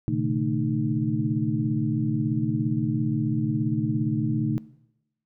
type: tone cluster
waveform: sine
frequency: 118.2 / 135.2 / 153 / 221.4 / 307.2 Hz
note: A#2 / C#3 / D#3 / A3 / D#4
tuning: +24 / -43 / -29 / +11 / -22 cents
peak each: -29 dBFS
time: 0.08-4.58 s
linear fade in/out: 0 ms
effects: noise-tail reverb RT60 0.9 s tail -20 dB re dry